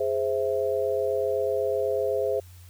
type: chord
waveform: sine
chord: Ab augmented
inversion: none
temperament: equal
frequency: 415.3 / 523.3 / 659.3 Hz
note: Ab4 / C5 / E5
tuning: 0 / 0 / 0 cents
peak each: -27 / -26 / -30 dBFS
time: 0-2.4 s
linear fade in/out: 5 ms
effects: added 89 Hz sine -45 dBFS peak until 2.69 s + white hiss -56 dBFS RMS until 2.69 s